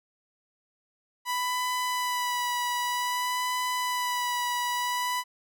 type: tone with vibrato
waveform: sawtooth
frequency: 987.8 Hz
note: B5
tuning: in tune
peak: -23 dBFS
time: 1.25-5.24 s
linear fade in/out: 50 ms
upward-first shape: sine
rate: 0.53 Hz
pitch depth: 20 cents each way
effects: none